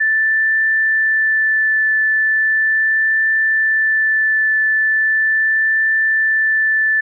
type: tone with vibrato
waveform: sine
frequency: 1760 Hz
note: A6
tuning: in tune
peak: -12 dBFS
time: 0-7.01 s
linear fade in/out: 10 ms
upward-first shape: triangle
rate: 0.38 Hz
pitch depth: 9 cents each way
effects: none